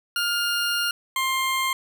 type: tone pair in turn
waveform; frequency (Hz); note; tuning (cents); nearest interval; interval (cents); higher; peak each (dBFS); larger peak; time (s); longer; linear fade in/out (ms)
20% pulse; 1411 / 1057.1; F6 / C6; +17 / +17; perfect fourth; 500; first; -17 / -17; neither; 0.16-0.91 / 1.16-1.73; first; 2
effects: none